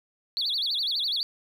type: tone with vibrato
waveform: triangle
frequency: 3912 Hz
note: B7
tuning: 17 cents flat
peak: -22 dBFS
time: 0.37-1.23 s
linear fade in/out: 0 ms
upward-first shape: sine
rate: 12 Hz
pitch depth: 290 cents each way
effects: tanh soft clip ceiling -22 dBFS + 10-bit